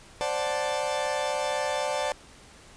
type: chord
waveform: 40% pulse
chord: D dominant seventh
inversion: third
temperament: equal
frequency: 523.3 / 587.3 / 740 / 880 Hz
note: C5 / D5 / F#5 / A5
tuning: 0 / 0 / 0 / 0 cents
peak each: -32 / -29 / -34 / -31 dBFS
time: 0.21-2.12 s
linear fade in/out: 0 ms
effects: pink hiss -51 dBFS RMS until 2.76 s + resampled to 22050 Hz